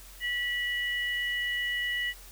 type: tone pair together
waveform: sine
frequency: 1948.7 / 2934 Hz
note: B6 / F#7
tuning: -24 / -15 cents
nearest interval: perfect fifth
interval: 709 cents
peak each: -29 / -34 dBFS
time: 0.2-2.14 s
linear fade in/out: 50 ms
effects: added 44 Hz sine -49 dBFS peak until 2.31 s + white hiss -51 dBFS RMS until 2.31 s